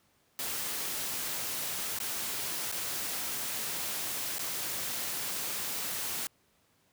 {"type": "noise with dropouts", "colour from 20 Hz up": "white", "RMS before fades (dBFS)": -35, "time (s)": [0.39, 6.27], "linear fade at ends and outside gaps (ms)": 1, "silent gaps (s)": [[1.988, 2.001], [2.716, 2.723], [4.384, 4.392]], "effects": ["pink hiss -69 dBFS RMS until 6.92 s", "high-pass 80 Hz 12 dB/octave"]}